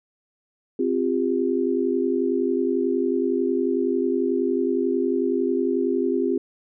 sine chord, C suspended fourth, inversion none, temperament equal with one note detuned, 261.6 / 349.2 / 400.2 Hz, C4 / F4 / G4, 0 / 0 / +36 cents, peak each -24 dBFS, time 0.79-6.38 s, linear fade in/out 5 ms, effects none

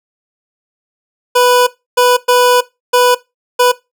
25% pulse tone bursts at uneven times, 493.9 Hz, B4, in tune, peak -3 dBFS, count 5, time 1.35-1.67 / 1.97-2.17 / 2.28-2.61 / 2.93-3.15 / 3.59-3.72 s, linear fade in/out 10 ms, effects noise-tail reverb RT60 0.2 s tail -18 dB re dry

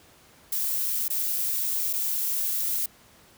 violet noise with dropouts, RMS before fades -27 dBFS, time 0.52-2.86 s, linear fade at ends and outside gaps 5 ms, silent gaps 1.082-1.101 / 1.93-1.934 s, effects pink hiss -55 dBFS RMS until 3.37 s + high-pass 60 Hz 12 dB/octave

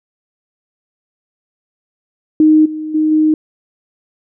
sine tone with level steps, 310 Hz, D#4, 6 cents flat, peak -5 / -20 / -10 / -8 dBFS, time 2.4-3.34 s, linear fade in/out 2 ms, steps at 2.65 / 2.94 / 3.11 s, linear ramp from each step 10 ms, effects none

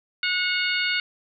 harmonic tone with a mistuned harmonic, 730 Hz, F#5, 24 cents flat, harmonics 2 / 3 / 4 / 5 / 6, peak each -27 / -26 / -28 / -32 / -31 dBFS, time 0.23-1 s, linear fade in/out 2 ms, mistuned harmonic 4, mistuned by -37 cents, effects none

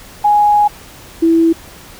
sine tone pair in turn, 830.6 / 329.6 Hz, G#5 / E4, 0 / 0 cents, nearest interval octave + major third, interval 1600 cents, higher first, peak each -7 dBFS, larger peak neither, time 0.24-0.68 / 1.22-1.53 s, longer first, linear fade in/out 10 ms, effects pink hiss -37 dBFS RMS until 1.99 s

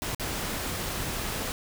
pink noise with dropouts, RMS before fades -32 dBFS, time 0.02-1.52 s, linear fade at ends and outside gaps 0 ms, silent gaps 0.148-0.197 s, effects none

